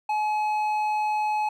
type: tone with hard clipping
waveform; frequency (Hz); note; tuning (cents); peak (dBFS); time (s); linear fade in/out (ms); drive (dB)
sine; 850; G#5; +40; -24; 0.09-1.49; 5; 6
effects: none